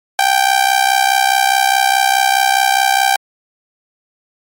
sawtooth tone with amplitude modulation, 784 Hz, G5, in tune, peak -3 dBFS, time 0.19-3.16 s, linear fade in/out 2 ms, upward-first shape sine, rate 64.8 Hz, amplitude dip 80%, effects MP3 64 kbps

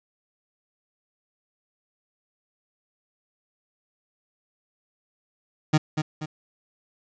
30% pulse tone with echo, 154 Hz, D#3, 17 cents flat, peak -13 dBFS, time 5.73-5.78 s, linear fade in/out 10 ms, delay 240 ms, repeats 2, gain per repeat -7 dB, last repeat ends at 6.26 s, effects resampled to 16000 Hz + 9-bit

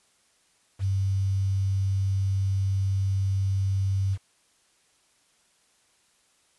sine tone with quantisation, 97 Hz, G2, 18 cents flat, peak -22 dBFS, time 0.79-4.18 s, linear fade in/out 50 ms, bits 8, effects white hiss -65 dBFS RMS until 6.58 s + resampled to 24000 Hz

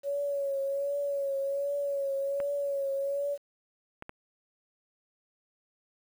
sine tone with vibrato, 559 Hz, C#5, 14 cents sharp, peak -28 dBFS, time 0.03-3.38 s, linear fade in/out 50 ms, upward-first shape triangle, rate 1.3 Hz, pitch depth 42 cents each way
clicks, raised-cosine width 0.5 ms, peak -25 dBFS, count 3, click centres 2.402 / 4.024 / 4.094 s
effects 9-bit

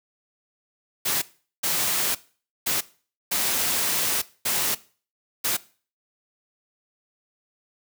white noise bursts at uneven times, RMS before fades -24 dBFS, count 6, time 1.05-1.22 / 1.63-2.15 / 2.66-2.81 / 3.31-4.22 / 4.45-4.75 / 5.44-5.57 s, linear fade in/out 10 ms, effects noise-tail reverb RT60 0.4 s tail -19 dB re dry + high-pass 100 Hz 12 dB/octave

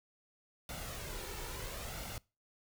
pink noise with flanger, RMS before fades -43 dBFS, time 0.69-2.18 s, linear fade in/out 2 ms, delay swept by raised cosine 1.4 to 2.25 ms, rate 0.74 Hz, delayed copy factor +0.5, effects noise-tail reverb RT60 0.3 s tail -24 dB re dry

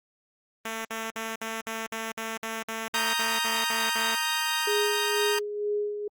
5% pulse tone bursts, 223.8 Hz, A3, 30 cents sharp, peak -20 dBFS, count 14, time 0.65-4.152 s, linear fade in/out 5 ms, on 200 ms, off 54 ms
15% pulse chord, Eb major, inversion second, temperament equal, 932.3 / 1244.5 / 1568 Hz, Bb5 / Eb6 / G6, 0 / 0 / 0 cents, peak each -22 / -26 / -24 dBFS, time 2.94-5.39 s, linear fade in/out 5 ms
sine tone with tremolo, 415.1 Hz, G#4, 1 cent flat, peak -24 dBFS, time 4.67-6.08 s, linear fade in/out 5 ms, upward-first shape sine, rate 2.1 Hz, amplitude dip 55%
effects Opus 32 kbps

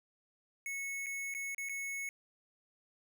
square tone with dropouts, 2200 Hz, C#7, 14 cents flat, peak -38 dBFS, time 0.66-2.09 s, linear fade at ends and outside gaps 1 ms, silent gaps 1.061-1.066 / 1.34-1.348 / 1.547-1.581 / 1.688-1.694 s, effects none

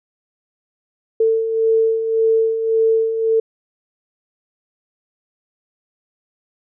sine beating tone pair, 446.2 / 448 Hz, A4 / A4, +24 / +31 cents, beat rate 1.8 Hz, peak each -22 / -14 dBFS, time 1.2-3.4 s, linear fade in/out 5 ms, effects none

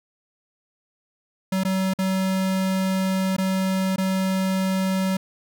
square tone with dropouts, 189.6 Hz, F#3, 43 cents sharp, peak -21 dBFS, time 1.52-5.17 s, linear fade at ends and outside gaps 5 ms, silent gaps 1.636-1.649 / 1.937-1.987 / 3.366-3.382 / 3.961-3.981 s, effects none

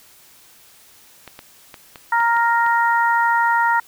clicks, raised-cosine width 0.3 ms, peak -20 dBFS, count 7, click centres 1.277 / 1.391 / 1.742 / 1.958 / 2.203 / 2.367 / 2.664 s
harmonic tone, 466.2 Hz, A#4, in tune, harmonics 2 / 3 / 4, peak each -16 / -20 / -22 dBFS, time 2.12-3.8 s, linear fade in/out 5 ms
effects white hiss -49 dBFS RMS until 3.87 s

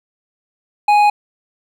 sine tone with hard clipping, 830.6 Hz, G#5, in tune, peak -10 dBFS, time 0.88-1.1 s, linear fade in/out 5 ms, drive 7 dB, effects none

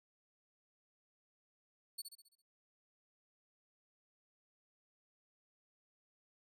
20% pulse tone with echo, 4435 Hz, C#8, in tune, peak -35 dBFS, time 1.98-2.02 s, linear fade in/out 10 ms, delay 67 ms, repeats 6, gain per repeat -6 dB, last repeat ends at 2.422 s, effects none

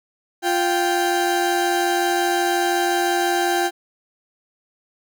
30% pulse tone pair together, 349.2 / 784 Hz, F4 / G5, 0 / 0 cents, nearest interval octave + major second, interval 1400 cents, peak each -18 dBFS, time 0.42-3.71 s, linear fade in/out 50 ms, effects none

